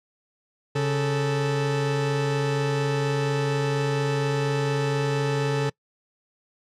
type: tone pair together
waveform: 40% pulse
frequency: 138.59 / 440 Hz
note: C#3 / A4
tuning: 0 / 0 cents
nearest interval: octave + minor sixth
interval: 2000 cents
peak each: -23 / -25 dBFS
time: 0.75-5.7 s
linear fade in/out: 10 ms
effects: noise-tail reverb RT60 0.1 s tail -24 dB re dry + low-pass 6000 Hz 12 dB/octave